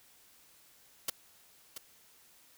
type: noise with echo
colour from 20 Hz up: white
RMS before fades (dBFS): -32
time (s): 1.08-1.1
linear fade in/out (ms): 5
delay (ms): 680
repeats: 1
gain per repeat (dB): -10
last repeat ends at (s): 1.78
effects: white hiss -62 dBFS RMS until 2.57 s